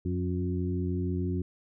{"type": "harmonic tone with a mistuned harmonic", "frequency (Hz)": 90, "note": "F#2", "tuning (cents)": -47, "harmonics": [1, 2, 3, 4], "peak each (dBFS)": [-30, -33, -35, -36], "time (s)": [0.05, 1.42], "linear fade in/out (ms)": 5, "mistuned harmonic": 3, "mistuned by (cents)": 23, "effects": []}